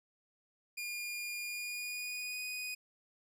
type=tone with pitch glide; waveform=sawtooth; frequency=2422 to 2484 Hz; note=D#7 to D#7; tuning=-47 to -3 cents; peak=-35 dBFS; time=0.77-2.75 s; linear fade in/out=10 ms; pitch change=+44 cents; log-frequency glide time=1.43-2.42 s; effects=none